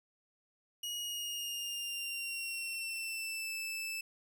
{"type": "tone with pitch glide", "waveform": "sawtooth", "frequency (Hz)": [2890, 2635], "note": ["F#7", "E7"], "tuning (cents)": [-41, -1], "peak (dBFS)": -34, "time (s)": [0.83, 4.01], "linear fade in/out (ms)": 5, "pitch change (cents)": -160, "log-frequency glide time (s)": [0.98, 3.52], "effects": []}